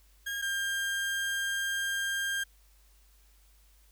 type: tone pair in turn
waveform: 35% pulse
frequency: 1624 / 1599.8 Hz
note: G#6 / G6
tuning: -39 / +35 cents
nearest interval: unison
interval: 26 cents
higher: first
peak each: -31 / -28 dBFS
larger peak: second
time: 0.26-0.42 / 0.42-2.44 s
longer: second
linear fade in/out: 10 ms
effects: added 50 Hz sine -59 dBFS peak until 3.91 s + white hiss -66 dBFS RMS until 3.91 s